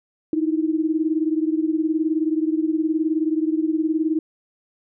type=beating tone pair; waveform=sine; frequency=311.1 / 330.1 Hz; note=D#4 / E4; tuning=0 / +2 cents; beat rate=19 Hz; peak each=-20 / -23 dBFS; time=0.33-4.19 s; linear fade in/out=2 ms; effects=none